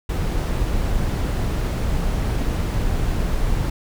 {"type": "noise", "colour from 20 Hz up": "brown", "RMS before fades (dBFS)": -21, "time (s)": [0.09, 3.7], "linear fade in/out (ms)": 5, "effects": []}